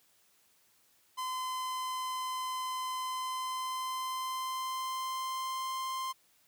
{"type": "tone with pitch glide", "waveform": "45% pulse", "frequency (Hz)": [1026, 1047.6], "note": ["C6", "C6"], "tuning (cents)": [-34, 2], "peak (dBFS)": -34, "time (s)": [1.17, 6.13], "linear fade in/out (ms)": 20, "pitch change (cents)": 36, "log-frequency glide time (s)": [3, 5.81], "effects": ["white hiss -68 dBFS RMS until 6.47 s", "high-pass 60 Hz 12 dB/octave"]}